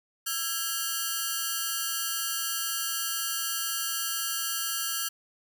5% pulse ring-modulated tone, 1494 Hz, F#6, 16 cents sharp, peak -14 dBFS, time 0.26-5.09 s, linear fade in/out 10 ms, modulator 148 Hz, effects none

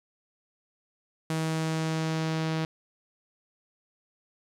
sawtooth tone with low-pass filter sweep, 159.8 Hz, D#3, 47 cents sharp, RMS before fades -29 dBFS, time 1.3-2.65 s, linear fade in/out 2 ms, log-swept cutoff 9900 to 4600 Hz, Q 1.1, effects 10-bit

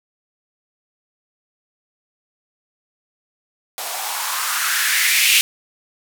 violet noise with band-pass filter sweep, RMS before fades -19 dBFS, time 3.78-5.41 s, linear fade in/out 0 ms, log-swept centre 660 to 2700 Hz, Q 3.8, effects none

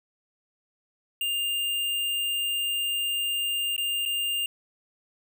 square tone with dropouts, 2804 Hz, F7, 6 cents sharp, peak -26 dBFS, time 1.21-4.46 s, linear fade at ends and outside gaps 2 ms, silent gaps 3.764-3.779 / 4.053-4.059 s, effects none

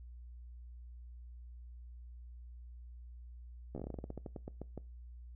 slowing click train, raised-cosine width 2 ms, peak -29 dBFS, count 18, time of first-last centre 3.75-4.777 s, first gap 13 ms, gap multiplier 1.17, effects noise-tail reverb RT60 0.3 s tail -22 dB re dry + added 60 Hz sine -48 dBFS peak until 5.35 s

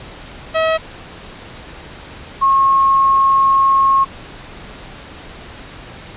sawtooth / sine tone pair in turn, 642 / 1085 Hz, E5 / C#6, -46 / -37 cents, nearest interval major sixth, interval 909 cents, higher second, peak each -9 dBFS, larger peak neither, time 0.54-0.78 / 2.41-4.05 s, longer second, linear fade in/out 20 ms, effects pink hiss -35 dBFS RMS until 6.16 s + resampled to 8000 Hz

